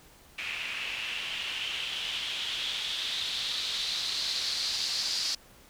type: noise with low-pass filter sweep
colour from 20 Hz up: blue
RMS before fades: -33 dBFS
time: 0.38-5.35 s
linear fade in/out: 5 ms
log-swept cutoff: 2500 to 4800 Hz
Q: 4.4
effects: pink hiss -56 dBFS RMS until 5.69 s